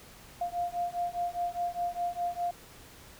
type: beating tone pair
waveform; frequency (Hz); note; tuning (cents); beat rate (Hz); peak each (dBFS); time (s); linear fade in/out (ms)
sine; 698.5 / 703.4; F5 / F5; 0 / +12; 4.9; -33 / -33; 0.41-2.51; 5
effects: pink hiss -52 dBFS RMS until 3.19 s